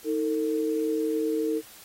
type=tone pair together; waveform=sine; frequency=316.7 / 450 Hz; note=D#4 / A4; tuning=+31 / +39 cents; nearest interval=tritone; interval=608 cents; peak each=-27 / -26 dBFS; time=0.04-1.62 s; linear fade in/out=50 ms; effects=white hiss -49 dBFS RMS until 1.84 s + AAC 48 kbps